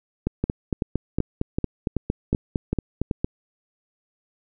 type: two click trains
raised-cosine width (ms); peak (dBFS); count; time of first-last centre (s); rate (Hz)
3; -9 / -9; 8 / 14; 0.44-3.112 / 0.27-3.245; 2.62 / 4.37
effects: none